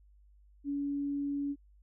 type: tone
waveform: sine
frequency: 283.6 Hz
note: C#4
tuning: 40 cents sharp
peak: -31 dBFS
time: 0.64-1.56 s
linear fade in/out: 50 ms
effects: added 50 Hz sine -58 dBFS peak until 1.82 s